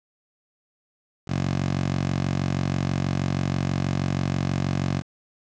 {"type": "tone with high-pass filter", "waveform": "10% pulse", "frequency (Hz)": 46.23, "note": "F#1", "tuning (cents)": -1, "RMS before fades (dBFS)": -25, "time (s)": [1.27, 5.03], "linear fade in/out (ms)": 50, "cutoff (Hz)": 120, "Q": 1.9, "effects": ["resampled to 16000 Hz", "7-bit"]}